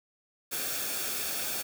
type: noise with comb filter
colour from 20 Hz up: white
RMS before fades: -33 dBFS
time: 0.51-1.63 s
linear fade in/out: 20 ms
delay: 1 ms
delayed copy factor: -0.5
effects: none